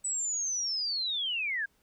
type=linear sweep; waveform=sine; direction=down; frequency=8000 to 1574 Hz; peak=-29 dBFS; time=0.04-1.66 s; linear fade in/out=10 ms; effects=pink hiss -70 dBFS RMS until 1.82 s